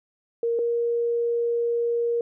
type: tone pair in turn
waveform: sine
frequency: 466.2 / 470.5 Hz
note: A#4 / A#4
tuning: 0 / +16 cents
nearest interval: unison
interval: 16 cents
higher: second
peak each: -21 dBFS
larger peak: neither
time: 0.43-0.59 / 0.59-2.21 s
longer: second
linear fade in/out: 2 ms
effects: none